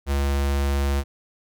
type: tone with notch filter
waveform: square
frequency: 69.8 Hz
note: C#2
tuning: 13 cents sharp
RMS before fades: -22 dBFS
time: 0.06-1.04 s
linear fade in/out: 50 ms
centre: 150 Hz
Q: 1.3
effects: none